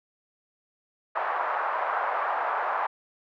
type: band-pass noise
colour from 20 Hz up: white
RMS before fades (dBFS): -28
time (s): 1.15-2.87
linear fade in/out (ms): 10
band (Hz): 650 to 1300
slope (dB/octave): 24
effects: none